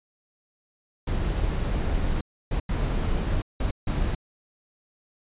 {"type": "noise bursts at uneven times", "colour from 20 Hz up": "brown", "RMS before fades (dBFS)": -25, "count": 5, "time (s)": [[1.07, 2.21], [2.51, 2.6], [2.69, 3.42], [3.6, 3.71], [3.87, 4.15]], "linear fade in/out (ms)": 5, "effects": ["resampled to 8000 Hz"]}